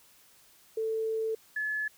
sine tone pair in turn, 443.5 / 1715.6 Hz, A4 / A6, +14 / -44 cents, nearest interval octave + major seventh, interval 2342 cents, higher second, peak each -28 / -29 dBFS, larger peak first, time 0.77-1.35 / 1.56-1.88 s, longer first, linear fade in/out 5 ms, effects white hiss -60 dBFS RMS until 1.97 s

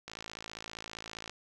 click train, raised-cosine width 0.2 ms, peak -24 dBFS, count 68, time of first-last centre 0.08-1.296 s, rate 55.1 Hz, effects none

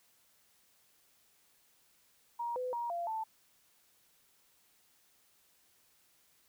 sine tone with pitch steps, 945 / 504 / 946 / 689 / 883 Hz, A#5 / B4 / A#5 / F5 / A5, +23 / +35 / +25 / -24 / +6 cents, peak -34 dBFS, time 2.39-3.24 s, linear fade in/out 10 ms, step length 170 ms, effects white hiss -69 dBFS RMS until 6.48 s

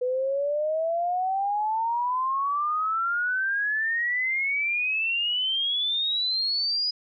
sine exponential sweep, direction up, 493.9 to 4978 Hz, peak -23 dBFS, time 0.01-6.91 s, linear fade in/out 10 ms, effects none

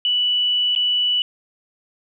sine tone with dropouts, 2960 Hz, F#7, in tune, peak -16 dBFS, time 0.05-1.22 s, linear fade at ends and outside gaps 1 ms, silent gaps 0.751-0.761 s, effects none

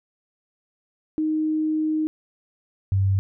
sine tone pair in turn, 311.1 / 97.09 Hz, D#4 / G2, 0 / -16 cents, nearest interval octave + minor sixth, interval 2016 cents, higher first, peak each -20 / -17 dBFS, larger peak second, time 1.18-2.07 / 2.92-3.19 s, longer first, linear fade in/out 0 ms, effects none

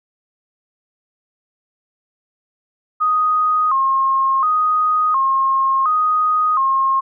sine tone with vibrato, 1156 Hz, D6, 28 cents flat, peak -13 dBFS, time 3-7.01 s, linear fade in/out 20 ms, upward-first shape square, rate 0.7 Hz, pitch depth 130 cents each way, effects none

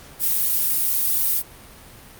violet noise, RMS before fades -20 dBFS, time 0.19-1.43 s, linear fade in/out 50 ms, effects pink hiss -44 dBFS RMS until 2.19 s + Opus 48 kbps

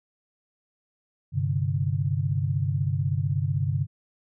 sine chord, G suspended fourth, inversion none, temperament equal, 98 / 130.81 / 146.83 Hz, G2 / C3 / D3, 0 / 0 / 0 cents, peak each -27 dBFS, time 1.32-3.87 s, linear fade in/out 50 ms, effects none

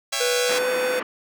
5% pulse chord, C# diminished, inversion none, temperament just, 554.4 / 665.2 / 798.3 Hz, C#5 / E5 / G5, 0 / +16 / +31 cents, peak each -17 dBFS, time 0.12-0.59 s, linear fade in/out 10 ms
square tone with pitch glide, 490.8 to 504 Hz, B4 to B4, -11 to +35 cents, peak -22 dBFS, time 0.2-1 s, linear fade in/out 10 ms, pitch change +46 cents, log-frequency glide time 0.38-0.69 s
white band-pass noise, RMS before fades -30 dBFS, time 0.49-1.03 s, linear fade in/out 5 ms, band 210 to 2200 Hz, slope 24 dB/octave
effects none

